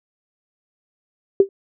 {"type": "tone with exponential decay", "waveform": "sine", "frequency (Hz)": 392, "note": "G4", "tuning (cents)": 0, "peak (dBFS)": -4, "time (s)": [1.4, 1.49], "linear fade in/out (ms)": 2, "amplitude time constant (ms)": 18, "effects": []}